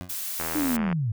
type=tone with exponential decay; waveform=20% pulse; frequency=90.1 Hz; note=F#2; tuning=45 cents flat; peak=-26 dBFS; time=0.01-0.19 s; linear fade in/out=0 ms; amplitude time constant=39 ms
type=noise; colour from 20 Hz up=blue; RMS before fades=-32 dBFS; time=0.09-0.77 s; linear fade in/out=10 ms
type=click train; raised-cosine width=0.5 ms; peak=-16 dBFS; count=44; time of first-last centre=0.4-0.927 s; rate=81.6 Hz
type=linear sweep; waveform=sine; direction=down; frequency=311.1 to 101.5 Hz; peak=-23 dBFS; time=0.55-1.12 s; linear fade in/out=5 ms
effects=none